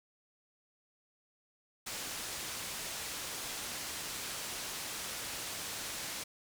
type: low-pass noise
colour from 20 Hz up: white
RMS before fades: -41 dBFS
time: 1.86-6.24 s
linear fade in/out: 10 ms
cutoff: 9000 Hz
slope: 12 dB/octave
effects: none